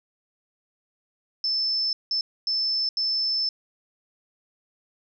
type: tone bursts at uneven times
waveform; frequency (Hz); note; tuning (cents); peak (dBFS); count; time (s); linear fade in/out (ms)
sine; 5274; E8; 0; -22; 4; 1.44-1.93 / 2.11-2.21 / 2.47-2.89 / 2.97-3.49; 2
effects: none